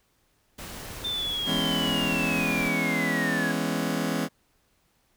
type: noise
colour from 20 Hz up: pink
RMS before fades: -39 dBFS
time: 0.58-2.69 s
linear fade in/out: 10 ms
type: linear sweep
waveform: sine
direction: down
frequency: 3590 to 1636 Hz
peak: -27 dBFS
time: 1.04-3.52 s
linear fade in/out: 10 ms
type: chord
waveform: sawtooth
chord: C# minor seventh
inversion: first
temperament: just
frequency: 166.31 / 207.9 / 249.5 / 277.2 Hz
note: E3 / G#3 / B3 / C#4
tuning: +16 / +2 / +18 / 0 cents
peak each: -27 dBFS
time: 1.45-4.29 s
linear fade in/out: 50 ms
effects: pink hiss -68 dBFS RMS until 5.16 s

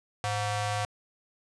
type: ring-modulated tone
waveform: sawtooth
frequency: 415.3 Hz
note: G#4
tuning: in tune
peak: -21 dBFS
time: 0.24-0.85 s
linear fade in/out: 0 ms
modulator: 309 Hz
effects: resampled to 22050 Hz + 8-bit

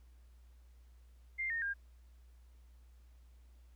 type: tone with pitch steps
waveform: sine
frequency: 2099 / 1837.9 / 1609.2 Hz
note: C7 / A#6 / G6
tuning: +5 / -25 / +45 cents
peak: -34 dBFS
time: 1.38-1.74 s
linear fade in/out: 20 ms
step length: 120 ms
effects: added 60 Hz sine -57 dBFS peak until 3.75 s + pink hiss -75 dBFS RMS until 3.75 s

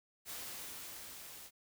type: noise with level ramp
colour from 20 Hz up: white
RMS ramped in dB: -44 to -52 dBFS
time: 0.25-1.51 s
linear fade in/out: 50 ms
effects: none

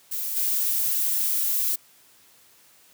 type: noise with level steps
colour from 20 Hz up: violet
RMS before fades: -29 / -24 dBFS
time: 0.11-1.76 s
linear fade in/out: 10 ms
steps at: 0.36 s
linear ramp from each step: 10 ms
effects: white hiss -56 dBFS RMS until 2.93 s + high-pass 80 Hz 12 dB/octave

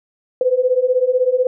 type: beating tone pair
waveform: sine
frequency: 495.8 / 511.8 Hz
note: B4 / C5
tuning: +7 / -38 cents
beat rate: 16 Hz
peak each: -17 / -15 dBFS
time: 0.41-1.47 s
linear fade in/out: 2 ms
effects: none

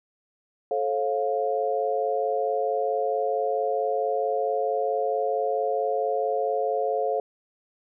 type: tone cluster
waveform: sine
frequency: 435.5 / 540 / 703 Hz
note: A4 / C#5 / F5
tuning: -18 / -45 / +11 cents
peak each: -27 dBFS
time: 0.71-7.2 s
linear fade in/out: 2 ms
effects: none

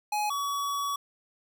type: tone pair in turn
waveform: square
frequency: 839 / 1131.6 Hz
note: G#5 / C#6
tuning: +17 / +35 cents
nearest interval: perfect fourth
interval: 518 cents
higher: second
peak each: -27 / -29 dBFS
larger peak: first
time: 0.12-0.3 / 0.3-0.96 s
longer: second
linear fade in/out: 5 ms
effects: none

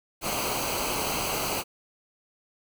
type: noise with comb filter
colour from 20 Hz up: pink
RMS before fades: -29 dBFS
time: 0.21-1.64 s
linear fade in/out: 50 ms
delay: 0.56 ms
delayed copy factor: -0.7
effects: none

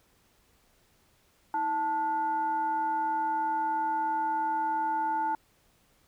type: tone with frequency modulation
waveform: sine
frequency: 880 Hz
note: A5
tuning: in tune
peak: -26 dBFS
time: 1.54-5.35 s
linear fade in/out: 2 ms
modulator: 559 Hz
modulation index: 0.43
effects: pink hiss -66 dBFS RMS until 6.07 s

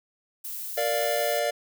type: noise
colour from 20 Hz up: violet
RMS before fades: -35 dBFS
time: 0.44-1.4 s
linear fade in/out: 10 ms
type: chord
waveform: square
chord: Bb major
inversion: none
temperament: equal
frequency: 466.2 / 587.3 / 698.5 Hz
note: Bb4 / D5 / F5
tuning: 0 / 0 / 0 cents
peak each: -32 / -27 / -30 dBFS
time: 0.77-1.51 s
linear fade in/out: 10 ms
effects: none

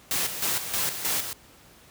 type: noise with tremolo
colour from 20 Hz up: white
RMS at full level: -26 dBFS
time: 0.11-1.33 s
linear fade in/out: 0 ms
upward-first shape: square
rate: 3.2 Hz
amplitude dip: 60%
effects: pink hiss -53 dBFS RMS until 1.9 s + high-pass 60 Hz 12 dB/octave

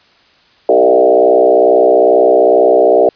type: tone with frequency modulation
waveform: sine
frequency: 530 Hz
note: C5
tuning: 22 cents sharp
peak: -5 dBFS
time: 0.69-3.09 s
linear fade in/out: 2 ms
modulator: 62.3 Hz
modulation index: 2.7
effects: white hiss -49 dBFS RMS until 3.15 s + resampled to 11025 Hz

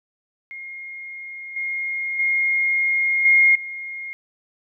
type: tone with level steps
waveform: sine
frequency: 2139 Hz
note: C7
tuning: 38 cents sharp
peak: -32 / -23 / -17 / -11 / -29 dBFS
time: 0.51-4.13 s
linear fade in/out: 0 ms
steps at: 1.56 / 2.19 / 3.25 / 3.55 s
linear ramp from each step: 5 ms
effects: none

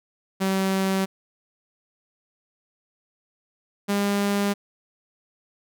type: tone pair in turn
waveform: sawtooth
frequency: 191.8 / 201.7 Hz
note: G3 / G3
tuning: -37 / +50 cents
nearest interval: minor second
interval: 87 cents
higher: second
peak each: -17 dBFS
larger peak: neither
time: 0.4-1.06 / 3.88-4.54 s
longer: neither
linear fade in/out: 20 ms
effects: none

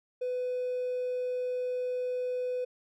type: tone with hard clipping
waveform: triangle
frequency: 500 Hz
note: B4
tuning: 21 cents sharp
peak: -30 dBFS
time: 0.21-2.65 s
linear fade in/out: 10 ms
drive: 4 dB
effects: none

